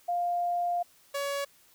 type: tone pair in turn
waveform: sine / sawtooth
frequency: 701 / 562.8 Hz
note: F5 / C#5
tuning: +6 / +26 cents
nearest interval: major third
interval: 380 cents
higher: first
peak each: -26 dBFS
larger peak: neither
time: 0.08-0.83 / 1.14-1.45 s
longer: first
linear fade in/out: 10 ms
effects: white hiss -61 dBFS RMS until 1.74 s